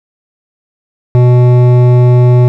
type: tone with hard clipping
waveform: sine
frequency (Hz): 123.47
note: B2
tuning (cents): 0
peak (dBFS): -5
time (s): 1.15-2.48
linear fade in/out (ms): 0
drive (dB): 12
effects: none

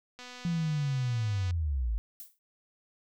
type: click train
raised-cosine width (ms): 0.2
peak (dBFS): -29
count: 328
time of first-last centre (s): 0.19-1.509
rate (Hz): 248
type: linear sweep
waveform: sine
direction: down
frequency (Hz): 174.61 to 50.1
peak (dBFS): -27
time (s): 0.45-1.98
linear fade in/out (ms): 0
type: noise with exponential decay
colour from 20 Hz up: violet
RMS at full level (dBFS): -41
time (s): 2.2-2.39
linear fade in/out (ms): 1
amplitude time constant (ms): 40
effects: none

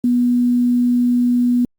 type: tone with quantisation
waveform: sine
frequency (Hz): 244.2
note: B3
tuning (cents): -19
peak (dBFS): -12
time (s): 0.04-1.65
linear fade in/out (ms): 2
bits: 7
effects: Opus 48 kbps

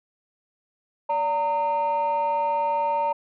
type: tone pair together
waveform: sine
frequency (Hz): 578 / 917.5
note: D5 / A#5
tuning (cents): -28 / -28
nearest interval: minor sixth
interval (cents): 800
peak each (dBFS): -25 / -20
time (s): 1.09-3.13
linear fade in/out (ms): 10
effects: tanh soft clip ceiling -18 dBFS

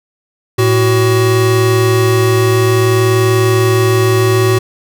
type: tone pair together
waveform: square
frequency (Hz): 111.67 / 375.6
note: A2 / F#4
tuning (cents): +26 / +26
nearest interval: octave + major sixth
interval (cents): 2100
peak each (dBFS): -12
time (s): 0.58-4.59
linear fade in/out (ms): 10
effects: none

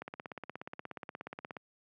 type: click train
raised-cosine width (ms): 0.5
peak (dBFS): -26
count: 27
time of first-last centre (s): 0.02-1.568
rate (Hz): 16.8
effects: high-pass 150 Hz 12 dB/octave

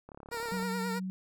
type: click train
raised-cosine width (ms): 1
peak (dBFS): -33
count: 20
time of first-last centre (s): 0.09-0.627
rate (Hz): 35.4
type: tone with vibrato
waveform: 15% pulse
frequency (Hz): 464.3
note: A#4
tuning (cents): -7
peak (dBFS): -28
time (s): 0.31-1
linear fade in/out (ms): 20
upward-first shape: triangle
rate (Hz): 9.4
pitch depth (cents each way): 60
type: tone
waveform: sine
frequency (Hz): 187.4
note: F#3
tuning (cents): +22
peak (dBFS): -33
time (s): 0.52-1.1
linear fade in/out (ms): 0
effects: none

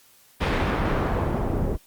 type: noise with low-pass filter sweep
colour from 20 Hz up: pink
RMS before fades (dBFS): -24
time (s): 0.4-1.77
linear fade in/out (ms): 20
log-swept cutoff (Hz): 3200 to 450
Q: 0.78
effects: white hiss -56 dBFS RMS until 1.86 s + Opus 48 kbps

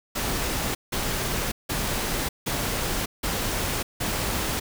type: noise bursts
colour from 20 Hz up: pink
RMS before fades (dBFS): -27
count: 6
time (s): 0.15-4.6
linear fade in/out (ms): 10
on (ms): 600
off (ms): 170
effects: none

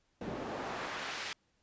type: noise with band-pass filter sweep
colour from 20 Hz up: pink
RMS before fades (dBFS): -40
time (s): 0.21-1.33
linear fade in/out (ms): 2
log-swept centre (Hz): 300 to 3000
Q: 0.74
effects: pink hiss -75 dBFS RMS until 1.62 s + resampled to 16000 Hz

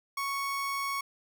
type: tone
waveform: 30% pulse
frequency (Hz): 1108.7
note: C#6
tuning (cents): 0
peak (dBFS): -28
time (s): 0.17-1.01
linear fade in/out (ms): 5
effects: none

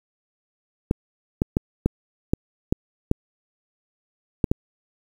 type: clicks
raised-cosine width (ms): 3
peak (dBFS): -5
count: 9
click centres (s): 0.911 / 1.419 / 1.569 / 1.86 / 2.335 / 2.725 / 3.114 / 4.442 / 4.515
effects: 7-bit

